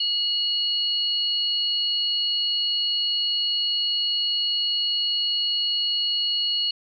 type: tone pair together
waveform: sine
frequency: 2900 / 4345 Hz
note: F#7 / C#8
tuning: -35 / -35 cents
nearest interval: perfect fifth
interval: 700 cents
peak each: -24 dBFS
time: 0-6.71 s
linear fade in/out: 5 ms
effects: none